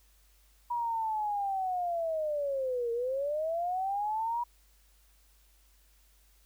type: linear two-way sweep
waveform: sine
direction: down then up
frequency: 966 to 460.3 to 966 Hz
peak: -29 dBFS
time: 0.7-4.44 s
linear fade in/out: 10 ms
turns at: 2.92 s
effects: added 50 Hz sine -62 dBFS peak until 6.45 s + white hiss -67 dBFS RMS until 6.45 s